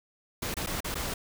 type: noise with dropouts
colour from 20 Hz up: pink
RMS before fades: -33 dBFS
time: 0.42-1.14 s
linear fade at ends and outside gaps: 5 ms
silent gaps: 0.542-0.567 / 0.663-0.67 / 0.805-0.844 / 0.944-0.953 s
effects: none